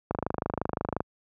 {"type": "click train", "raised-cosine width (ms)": 1, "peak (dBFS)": -13, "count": 24, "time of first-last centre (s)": [0.11, 1.005], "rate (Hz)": 25.7, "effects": ["high-pass 60 Hz 12 dB/octave"]}